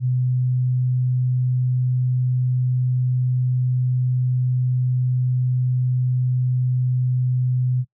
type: tone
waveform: sine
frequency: 126.3 Hz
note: B2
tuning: 39 cents sharp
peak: -17 dBFS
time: 0-7.85 s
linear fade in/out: 50 ms
effects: noise-tail reverb RT60 0.1 s tail -21 dB re dry